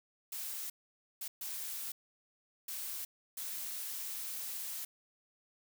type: noise bursts at uneven times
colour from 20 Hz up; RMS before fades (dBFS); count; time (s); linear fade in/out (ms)
blue; -41; 5; 0.32-0.7 / 1.21-1.28 / 1.41-1.92 / 2.68-3.05 / 3.37-4.85; 5
effects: none